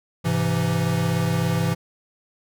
square chord, Ab augmented, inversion none, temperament equal with one note detuned, 103.83 / 130.81 / 167.31 Hz, Ab2 / C3 / E3, 0 / 0 / +26 cents, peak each -27 / -26 / -23 dBFS, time 0.24-1.75 s, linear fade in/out 20 ms, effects none

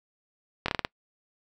slowing click train, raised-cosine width 0.3 ms, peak -10 dBFS, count 6, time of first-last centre 0.66-0.849 s, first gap 23 ms, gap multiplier 1.25, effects noise-tail reverb RT60 0.1 s tail -26 dB re dry

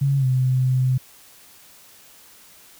sine tone with pitch glide, 138.59 to 128.56 Hz, C#3 to C3, 0 to -30 cents, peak -16 dBFS, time 0.01-0.98 s, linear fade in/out 10 ms, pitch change -130 cents, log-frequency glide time 0.18-0.26 s, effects white hiss -49 dBFS RMS until 2.79 s

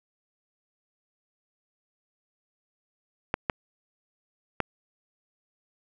clicks, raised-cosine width 0.5 ms, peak -9 dBFS, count 3, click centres 3.341 / 3.498 / 4.603 s, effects none

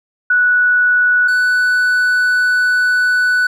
sine / triangle tone pair in turn, 1474 / 1487.7 Hz, F#6 / F#6, -7 / +9 cents, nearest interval unison, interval 16 cents, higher second, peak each -9 dBFS, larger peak neither, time 0.3-1.28 / 1.28-3.47 s, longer second, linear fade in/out 5 ms, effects none

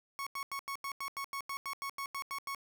30% pulse tone bursts, 1105 Hz, C#6, 6 cents flat, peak -34 dBFS, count 15, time 0.19-2.548 s, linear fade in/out 0 ms, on 76 ms, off 87 ms, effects none

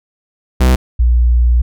45% pulse / sine tone pair in turn, 63.5 / 59.92 Hz, B1 / A#1, +49 / +48 cents, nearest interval minor second, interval 101 cents, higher first, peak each -7 dBFS, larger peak neither, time 0.6-0.76 / 0.99-1.62 s, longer second, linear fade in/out 10 ms, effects none

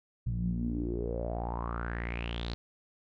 sawtooth tone with low-pass filter sweep, 58.27 Hz, A#1, in tune, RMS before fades -34 dBFS, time 0.26-2.54 s, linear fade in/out 0 ms, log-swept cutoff 130 to 4300 Hz, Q 7.1, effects none

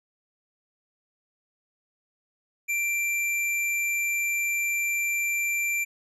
square tone, 2356 Hz, D7, 5 cents sharp, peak -25 dBFS, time 2.68-5.85 s, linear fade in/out 20 ms, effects resampled to 32000 Hz

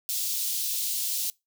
white high-pass noise, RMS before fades -29 dBFS, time 0.09-1.3 s, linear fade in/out 0 ms, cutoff 3400 Hz, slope 24 dB/octave, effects noise-tail reverb RT60 0.2 s tail -23 dB re dry

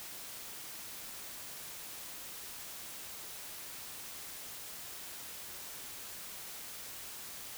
silence, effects white hiss -46 dBFS RMS until 7.57 s

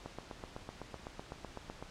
click train, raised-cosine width 1 ms, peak -28 dBFS, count 15, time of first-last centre 0.06-1.825 s, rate 7.93 Hz, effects pink hiss -53 dBFS RMS until 1.9 s + low-pass 6000 Hz 12 dB/octave

